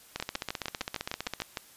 two click trains, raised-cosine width 0.2 ms, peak -15 / -15 dBFS, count 20 / 10, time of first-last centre 0.16-1.402 / 0.2-1.572 s, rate 15.3 / 6.56 Hz, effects white hiss -55 dBFS RMS until 1.76 s + resampled to 32000 Hz

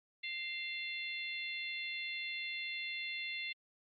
harmonic tone with a mistuned harmonic, 698.5 Hz, F5, in tune, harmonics 3 / 4 / 5 / 6, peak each -41 / -44 / -46 / -50 dBFS, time 0.23-3.53 s, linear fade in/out 10 ms, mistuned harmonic 4, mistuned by -44 cents, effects Opus 48 kbps

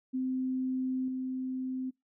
sine tone with level steps, 258.6 Hz, C4, 20 cents flat, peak -29 / -32 dBFS, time 0.13-1.91 s, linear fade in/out 20 ms, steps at 1.08 s, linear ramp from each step 2 ms, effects noise-tail reverb RT60 0.2 s tail -23 dB re dry

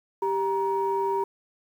sine tone pair together, 392.8 / 943 Hz, G4 / A#5, +4 / +20 cents, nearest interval octave + minor third, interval 1516 cents, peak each -25 / -25 dBFS, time 0.22-1.24 s, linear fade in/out 5 ms, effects tanh soft clip ceiling -16 dBFS + 9-bit

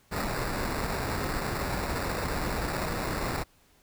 pink noise with sample-and-hold, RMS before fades -31 dBFS, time 0.11-3.44 s, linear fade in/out 20 ms, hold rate 3150 Hz, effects pink hiss -63 dBFS RMS until 3.82 s

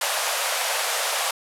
pink band-pass noise, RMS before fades -25 dBFS, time 0.01-1.31 s, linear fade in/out 5 ms, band 530 to 13000 Hz, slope 48 dB/octave, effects none

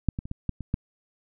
clicks, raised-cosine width 5 ms, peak -9 / -18 / -25 / -19 / -14 / -22 / -12 dBFS, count 7, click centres 0.087 / 0.189 / 0.255 / 0.314 / 0.493 / 0.607 / 0.741 s, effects none

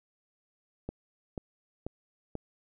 click train, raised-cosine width 2 ms, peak -22 dBFS, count 4, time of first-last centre 0.89-2.353 s, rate 2.05 Hz, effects none

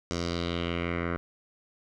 10% pulse tone with low-pass filter sweep, 85.8 Hz, F2, 30 cents flat, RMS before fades -31 dBFS, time 0.11-1.17 s, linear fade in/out 0 ms, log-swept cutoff 6000 to 1600 Hz, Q 2.8, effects none

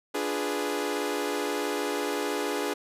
sawtooth chord, D diminished seventh, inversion none, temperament equal, 293.7 / 349.2 / 415.3 / 493.9 Hz, D4 / F4 / Ab4 / Cb5, 0 / 0 / 0 / 0 cents, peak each -29 / -32 / -27 / -31 dBFS, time 0.14-2.74 s, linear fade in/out 10 ms, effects resampled to 32000 Hz

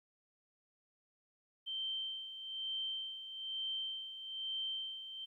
sine tone with tremolo, 3123 Hz, G7, 7 cents flat, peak -36 dBFS, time 1.66-5.26 s, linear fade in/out 20 ms, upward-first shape sine, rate 1.1 Hz, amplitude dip 65%, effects 13-bit

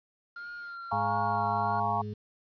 triangle tone with vibrato, 1396.9 Hz, F6, in tune, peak -37 dBFS, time 0.36-1.8 s, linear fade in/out 5 ms, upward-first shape sine, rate 1.5 Hz, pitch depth 30 cents each way
sine chord, Bb minor seventh, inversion second, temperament equal, 698.5 / 830.6 / 932.3 / 1108.7 Hz, F5 / Ab5 / Bb5 / Db6, 0 / 0 / 0 / 0 cents, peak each -32 dBFS, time 0.91-2.02 s, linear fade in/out 10 ms
harmonic tone, 105 Hz, G#2, 19 cents sharp, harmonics 1 / 2 / 4, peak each -36 / -39 / -42 dBFS, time 0.92-2.14 s, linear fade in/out 10 ms
effects resampled to 11025 Hz + 10-bit

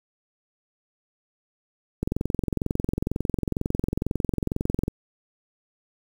click train, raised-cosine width 3 ms, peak -11 dBFS, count 64, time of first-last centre 2.03-4.881 s, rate 22.1 Hz, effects 7-bit

